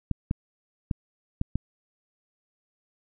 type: clicks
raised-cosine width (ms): 5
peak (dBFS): -13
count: 5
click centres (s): 0.113 / 0.311 / 0.912 / 1.414 / 1.556
effects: none